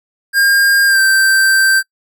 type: tone with pitch glide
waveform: square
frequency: 1610 to 1563.3 Hz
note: G6 to G6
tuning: +46 to -5 cents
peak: -9 dBFS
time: 0.33-1.83 s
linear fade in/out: 50 ms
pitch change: -51 cents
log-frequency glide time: 0.87-1 s
effects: noise-tail reverb RT60 0.1 s tail -26 dB re dry